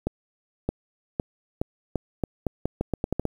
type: accelerating click train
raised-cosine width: 2 ms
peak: -11 dBFS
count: 14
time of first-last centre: 0.07-3.253 s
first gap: 620 ms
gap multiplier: 0.82
effects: 8-bit